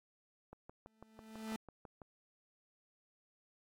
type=click train; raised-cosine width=1 ms; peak=-37 dBFS; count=10; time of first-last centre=0.53-2.018 s; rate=6.05 Hz
type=tone with exponential growth; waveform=40% pulse; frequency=220 Hz; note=A3; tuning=in tune; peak=-37 dBFS; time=0.87-1.56 s; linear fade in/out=0 ms; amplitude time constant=150 ms
effects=AAC 48 kbps